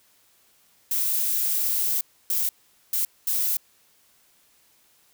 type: noise bursts at uneven times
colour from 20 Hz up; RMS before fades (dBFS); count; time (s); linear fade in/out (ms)
violet; -24; 4; 0.91-2.01 / 2.3-2.49 / 2.93-3.05 / 3.27-3.57; 2
effects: white hiss -61 dBFS RMS until 5.13 s